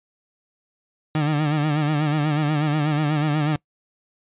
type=tone with vibrato; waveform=30% pulse; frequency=150.6 Hz; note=D3; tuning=44 cents sharp; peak=-16 dBFS; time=1.15-3.56 s; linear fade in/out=2 ms; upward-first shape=sine; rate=8.2 Hz; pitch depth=69 cents each way; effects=noise-tail reverb RT60 0.1 s tail -23 dB re dry + resampled to 8000 Hz